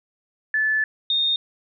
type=tone pair in turn; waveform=sine; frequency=1739 / 3676 Hz; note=A6 / A#7; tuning=-21 / -25 cents; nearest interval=octave + minor second; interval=1296 cents; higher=second; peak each=-18 dBFS; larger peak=neither; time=0.54-0.84 / 1.1-1.36 s; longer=first; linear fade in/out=2 ms; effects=none